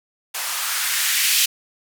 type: noise with band-pass filter sweep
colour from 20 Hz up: violet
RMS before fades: -21 dBFS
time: 0.34-1.46 s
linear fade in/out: 10 ms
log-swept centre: 850 to 2800 Hz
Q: 1.5
effects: none